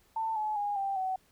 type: tone with pitch steps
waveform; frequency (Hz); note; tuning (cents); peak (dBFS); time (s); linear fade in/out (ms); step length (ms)
sine; 892 / 855.2 / 819.9 / 786 / 753.6; A5 / A5 / G#5 / G5 / F#5; +23 / -49 / -22 / +4 / +32; -29; 0.16-1.16; 5; 200
effects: pink hiss -66 dBFS RMS until 1.31 s